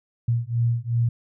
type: beating tone pair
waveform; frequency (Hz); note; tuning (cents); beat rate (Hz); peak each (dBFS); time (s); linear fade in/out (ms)
sine; 116.5 / 119.2; A#2 / A#2; -1 / +39; 2.7; -23; 0.28-1.09; 5
effects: none